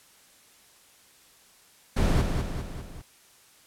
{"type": "noise with echo", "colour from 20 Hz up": "brown", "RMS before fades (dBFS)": -22, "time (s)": [1.96, 2.22], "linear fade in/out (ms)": 10, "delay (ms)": 200, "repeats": 4, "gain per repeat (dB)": -5, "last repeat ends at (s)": 3.02, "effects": ["white hiss -57 dBFS RMS until 3.66 s", "low-pass 12000 Hz 12 dB/octave"]}